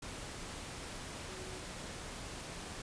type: tone in noise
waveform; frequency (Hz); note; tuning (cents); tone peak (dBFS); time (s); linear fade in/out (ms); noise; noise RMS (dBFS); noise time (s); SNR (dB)
sine; 372.8; F#4; +13; -50; 1.28-1.64; 5; pink; -45; 0.02-2.82; -8
effects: resampled to 22050 Hz